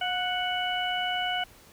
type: harmonic tone with a mistuned harmonic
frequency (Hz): 740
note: F#5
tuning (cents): 0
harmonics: 1 / 2 / 3 / 4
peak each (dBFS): -30 / -33 / -36 / -31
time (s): 0.01-1.44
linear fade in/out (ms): 5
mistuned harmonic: 1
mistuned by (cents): -37
effects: pink hiss -54 dBFS RMS until 1.72 s